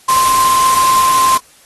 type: tone in noise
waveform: sine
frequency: 1046.5 Hz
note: C6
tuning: in tune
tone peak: -9 dBFS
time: 0.08-1.38 s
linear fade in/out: 10 ms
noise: white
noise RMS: -18 dBFS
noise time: 0.08-1.38 s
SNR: +6 dB
effects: white hiss -46 dBFS RMS until 1.65 s + AAC 32 kbps